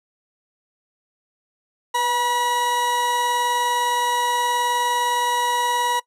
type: tone pair together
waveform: 40% pulse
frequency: 492.4 / 965.6 Hz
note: B4 / B5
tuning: -5 / -39 cents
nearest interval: octave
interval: 1166 cents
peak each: -29 / -18 dBFS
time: 1.94-6 s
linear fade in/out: 10 ms
effects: noise-tail reverb RT60 0.1 s tail -21 dB re dry + low-pass 12000 Hz 12 dB/octave